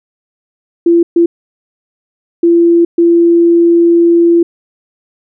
sine tone bursts at uneven times, 340 Hz, F4, 46 cents flat, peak -4 dBFS, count 4, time 0.86-1.03 / 1.16-1.26 / 2.43-2.85 / 2.98-4.43 s, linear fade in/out 5 ms, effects none

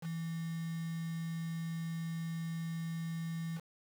sine tone with quantisation, 164.81 Hz, E3, in tune, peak -36 dBFS, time 0.01-3.61 s, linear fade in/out 50 ms, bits 8, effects none

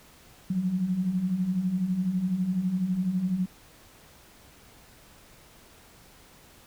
sine beating tone pair, 174.61 / 186.61 Hz, F3 / F#3, 0 / +15 cents, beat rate 12 Hz, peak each -32 / -25 dBFS, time 0.5-3.46 s, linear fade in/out 5 ms, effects pink hiss -54 dBFS RMS until 6.66 s

